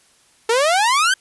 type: exponential sweep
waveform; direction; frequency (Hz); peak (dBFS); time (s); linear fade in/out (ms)
sawtooth; up; 440 to 1599; -10; 0.49-1.14; 5
effects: white hiss -55 dBFS RMS until 1.2 s + resampled to 24000 Hz